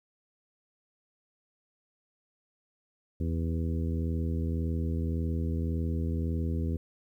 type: harmonic tone with a mistuned harmonic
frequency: 81.8 Hz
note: E2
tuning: 13 cents flat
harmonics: 1 / 2 / 3 / 4 / 5 / 6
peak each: -29 / -35 / -36 / -41 / -43 / -46 dBFS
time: 3.2-6.77 s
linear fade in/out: 5 ms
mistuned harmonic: 6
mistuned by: +16 cents
effects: 11-bit